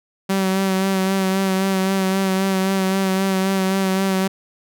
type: tone with vibrato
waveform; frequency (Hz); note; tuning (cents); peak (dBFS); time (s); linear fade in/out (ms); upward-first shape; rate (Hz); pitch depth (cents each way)
sawtooth; 191.3; G3; -42; -13; 0.29-4.28; 10; sine; 3.8; 26
effects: none